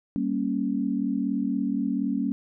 sine chord, G diminished, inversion none, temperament equal, 196 / 233.1 / 277.2 Hz, G3 / Bb3 / Db4, 0 / 0 / 0 cents, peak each -29 / -28 / -27 dBFS, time 0.16-2.32 s, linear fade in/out 0 ms, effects none

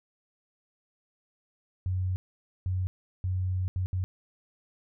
sine tone bursts at uneven times, 92.4 Hz, F#2, 2 cents flat, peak -26 dBFS, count 5, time 1.86-2.16 / 2.66-2.87 / 3.24-3.68 / 3.76-3.86 / 3.93-4.04 s, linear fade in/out 0 ms, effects none

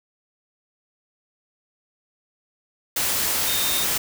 sine tone in noise, 3672 Hz, A#7, 27 cents flat, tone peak -27 dBFS, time 3.47-3.84 s, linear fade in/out 5 ms, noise white, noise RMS -23 dBFS, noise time 2.96-3.98 s, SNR -7 dB, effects none

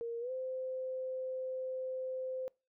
sine tone with pitch glide, 466.2 to 517.3 Hz, A#4 to C5, 0 to -20 cents, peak -36 dBFS, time 0.01-2.48 s, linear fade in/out 0 ms, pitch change +180 cents, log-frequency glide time 0.2-0.31 s, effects noise-tail reverb RT60 0.3 s tail -25 dB re dry

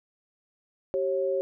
sine tone pair together, 385.4 / 545 Hz, G4 / C#5, -29 / -29 cents, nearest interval tritone, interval 600 cents, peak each -28 / -26 dBFS, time 0.94-1.41 s, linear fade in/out 0 ms, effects none

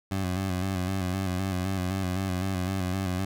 20% pulse tone with vibrato, 93.4 Hz, F#2, 17 cents sharp, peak -22 dBFS, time 0.11-3.25 s, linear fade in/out 5 ms, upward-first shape square, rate 3.9 Hz, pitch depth 48 cents each way, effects none

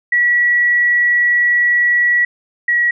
sine tone pair in turn, 1935 / 1918.3 Hz, B6 / A#6, -36 / +49 cents, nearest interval unison, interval 15 cents, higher first, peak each -10 / -11 dBFS, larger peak first, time 0.12-2.25 / 2.68-2.91 s, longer first, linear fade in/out 5 ms, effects none

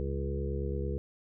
harmonic tone with a mistuned harmonic, 69.3 Hz, C#2, in tune, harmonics 1 / 2 / 3 / 5 / 6 / 7, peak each -33 / -38 / -41 / -41 / -39 / -41 dBFS, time 0-0.98 s, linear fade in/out 0 ms, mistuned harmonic 1, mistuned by +34 cents, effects none

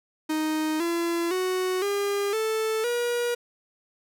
45% pulse tone with pitch steps, 311.1 / 339.3 / 370 / 403.4 / 440 / 479.8 Hz, D#4 / F4 / F#4 / G4 / A4 / A#4, 0 / -50 / 0 / +50 / 0 / +50 cents, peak -24 dBFS, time 0.29-3.35 s, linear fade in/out 10 ms, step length 510 ms, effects none

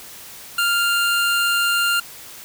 25% pulse tone, 1396.9 Hz, F6, in tune, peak -13 dBFS, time 0.58-2 s, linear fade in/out 5 ms, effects white hiss -39 dBFS RMS until 2.44 s

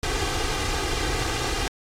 pink noise with comb filter, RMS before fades -25 dBFS, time 0.03-1.68 s, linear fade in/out 2 ms, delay 2.5 ms, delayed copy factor +0.85, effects low-pass 7000 Hz 12 dB/octave + AAC 64 kbps

